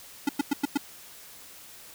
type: tone bursts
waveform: square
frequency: 284.9 Hz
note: C#4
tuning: 48 cents sharp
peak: -22 dBFS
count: 5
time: 0.27-0.775 s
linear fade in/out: 5 ms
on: 21 ms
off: 100 ms
effects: white hiss -48 dBFS RMS until 1.94 s